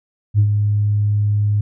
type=tone with ADSR envelope; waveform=sine; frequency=103.83 Hz; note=G#2; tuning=in tune; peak=-7 dBFS; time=0.34-1.61 s; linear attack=49 ms; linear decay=78 ms; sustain=-6 dB; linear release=4 ms; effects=tanh soft clip ceiling -6 dBFS